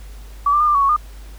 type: tone with pitch steps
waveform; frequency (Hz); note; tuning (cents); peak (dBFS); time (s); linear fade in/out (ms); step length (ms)
sine; 1145 / 1183 / 1213 / 1189 / 1121 / 1107 / 1215; D6 / D6 / D#6 / D6 / C#6 / C#6 / D#6; -44 / +12 / -44 / +21 / +19 / -3 / -42; -12; 0.46-0.964; 5; 72
effects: added 50 Hz sine -34 dBFS peak until 1.38 s + pink hiss -47 dBFS RMS until 1.38 s